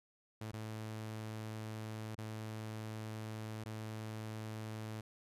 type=tone with dropouts; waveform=sawtooth; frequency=109.3 Hz; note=A2; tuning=11 cents flat; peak=-38 dBFS; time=0.41-5.01 s; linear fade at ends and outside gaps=5 ms; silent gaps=0.516-0.533 / 2.152-2.18 / 3.639-3.658 s; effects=resampled to 32000 Hz